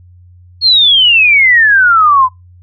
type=exponential sweep; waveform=sine; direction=down; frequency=4360 to 1000 Hz; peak=-4 dBFS; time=0.61-2.29 s; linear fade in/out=50 ms; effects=noise-tail reverb RT60 0.2 s tail -24 dB re dry + added 89 Hz sine -37 dBFS peak until 2.62 s